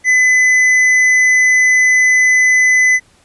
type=tone with hard clipping; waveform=sine; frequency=2012 Hz; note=B6; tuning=32 cents sharp; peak=-9 dBFS; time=0.04-3 s; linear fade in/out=50 ms; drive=6 dB; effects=pink hiss -51 dBFS RMS until 3.24 s + resampled to 24000 Hz